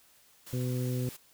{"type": "noise", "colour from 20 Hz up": "white", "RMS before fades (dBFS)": -47, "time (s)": [0.46, 1.17], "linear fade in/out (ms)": 10}
{"type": "harmonic tone", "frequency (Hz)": 125.6, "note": "B2", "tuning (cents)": 30, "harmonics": [1, 2, 3, 4], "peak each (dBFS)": [-30, -36, -40, -42], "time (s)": [0.53, 1.09], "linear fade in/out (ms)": 2}
{"effects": ["white hiss -62 dBFS RMS until 1.33 s"]}